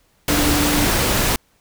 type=tone in noise; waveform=sine; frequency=293.7 Hz; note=D4; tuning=in tune; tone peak=-19 dBFS; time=0.3-0.85 s; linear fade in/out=2 ms; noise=pink; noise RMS=-18 dBFS; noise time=0.28-1.36 s; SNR=-4 dB; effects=pink hiss -60 dBFS RMS until 1.6 s